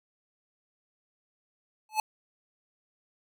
square tone with exponential growth, 863 Hz, A5, 34 cents flat, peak -21 dBFS, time 1.89-2 s, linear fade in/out 2 ms, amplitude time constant 22 ms, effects none

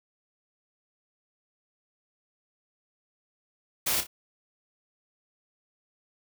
white noise with echo, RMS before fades -27 dBFS, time 3.86-4.01 s, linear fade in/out 10 ms, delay 30 ms, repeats 2, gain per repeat -9 dB, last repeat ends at 4.07 s, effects none

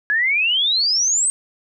sine exponential sweep, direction up, 1661.2 to 8490 Hz, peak -15 dBFS, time 0.1-1.3 s, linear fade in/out 0 ms, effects none

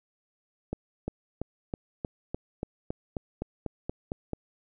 accelerating click train, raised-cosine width 2 ms, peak -18 dBFS, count 14, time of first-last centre 0.73-4.333 s, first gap 350 ms, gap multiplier 0.96, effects none

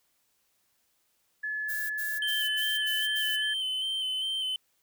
sine tone with pitch glide, 1715 to 1724.9 Hz, A6 to A6, -45 to -35 cents, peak -30 dBFS, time 1.43-3.54 s, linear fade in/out 10 ms, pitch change +10 cents, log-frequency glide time 2.23-2.64 s
violet noise bursts, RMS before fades -38 dBFS, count 6, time 1.68-3.37 s, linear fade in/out 20 ms, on 220 ms, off 74 ms
triangle tone with vibrato, 3082 Hz, G7, 30 cents flat, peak -27 dBFS, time 2.22-4.56 s, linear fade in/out 2 ms, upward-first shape square, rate 2.5 Hz, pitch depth 22 cents each way
effects white hiss -72 dBFS RMS until 4.82 s

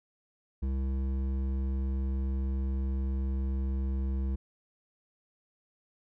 triangle tone with hard clipping, 66.4 Hz, C2, 26 cents sharp, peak -30 dBFS, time 0.62-4.36 s, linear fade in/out 10 ms, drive 14 dB, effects none

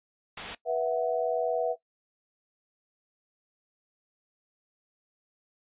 white noise, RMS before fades -34 dBFS, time 0.37-0.55 s, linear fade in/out 5 ms
sine chord, B suspended fourth, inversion none, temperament equal with one note detuned, 487.9 / 659.3 / 740 Hz, B4 / E5 / F#5, -21 / 0 / 0 cents, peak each -29 / -28 / -32 dBFS, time 0.65-1.76 s, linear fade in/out 50 ms
effects noise-tail reverb RT60 0.1 s tail -19 dB re dry + resampled to 8000 Hz

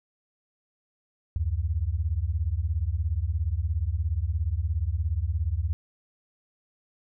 sine beating tone pair, 72.2 / 89.2 Hz, D2 / F2, -29 / +37 cents, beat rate 17 Hz, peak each -27 dBFS, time 1.36-5.73 s, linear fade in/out 0 ms, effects none

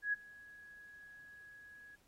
sine tone with ADSR envelope, 1669 Hz, G#6, 8 cents sharp, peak -30 dBFS, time 0.02-1.96 s, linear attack 110 ms, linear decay 19 ms, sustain -23 dB, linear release 13 ms, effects pink hiss -72 dBFS RMS until 2.07 s + AAC 48 kbps

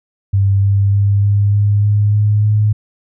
sine tone with pitch steps, 98.5 / 99.53 / 100.57 / 101.62 / 102.68 / 103.76 / 104.84 / 105.94 Hz, G2 / G2 / G2 / G#2 / G#2 / G#2 / G#2 / G#2, +9 / +27 / +45 / -37 / -19 / -1 / +17 / +35 cents, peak -9 dBFS, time 0.33-2.73 s, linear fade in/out 10 ms, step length 300 ms, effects none

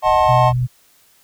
triangle chord, D# diminished seventh, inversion none, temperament equal with one note detuned, 622.3 / 740 / 880 / 1064.8 Hz, D#5 / F#5 / A5 / C6, 0 / 0 / 0 / +30 cents, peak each -15 dBFS, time 0.02-0.53 s, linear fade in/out 50 ms
pink low-pass noise, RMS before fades -33 dBFS, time 0.04-0.68 s, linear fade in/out 20 ms, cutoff 110 Hz, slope 24 dB/octave
sine tone, 124.4 Hz, B2, 13 cents sharp, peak -15 dBFS, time 0.28-0.67 s, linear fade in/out 20 ms
effects white hiss -54 dBFS RMS until 1.23 s

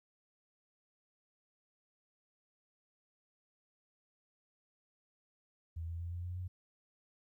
sine tone with pitch steps, 82.41 / 84.04 / 85.71 / 87.41 / 89.14 / 90.91 Hz, E2 / E2 / F2 / F2 / F2 / F#2, 0 / +34 / -32 / +2 / +36 / -30 cents, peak -38 dBFS, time 5.76-6.48 s, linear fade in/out 10 ms, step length 120 ms, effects 13-bit

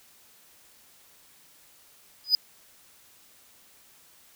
triangle tone with exponential growth, 4978 Hz, D#8, in tune, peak -12 dBFS, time 2.24-2.35 s, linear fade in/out 1 ms, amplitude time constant 23 ms, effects white hiss -57 dBFS RMS until 4.35 s

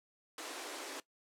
pink high-pass noise, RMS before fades -44 dBFS, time 0.38-1 s, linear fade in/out 2 ms, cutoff 270 Hz, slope 96 dB/octave, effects noise-tail reverb RT60 0.1 s tail -18 dB re dry + low-pass 10000 Hz 12 dB/octave

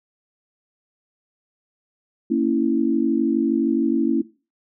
sine chord, A# diminished, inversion none, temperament equal with one note detuned, 230.4 / 277.2 / 329.6 Hz, A#3 / C#4 / E4, -20 / 0 / 0 cents, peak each -21 dBFS, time 2.3-4.22 s, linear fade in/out 10 ms, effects noise-tail reverb RT60 0.3 s tail -17 dB re dry

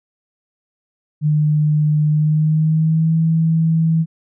sine tone with pitch glide, 151.3 to 162.16 Hz, D#3 to E3, -48 to -28 cents, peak -12 dBFS, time 1.21-4.06 s, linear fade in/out 50 ms, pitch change +120 cents, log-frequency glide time 2.08-3.16 s, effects none

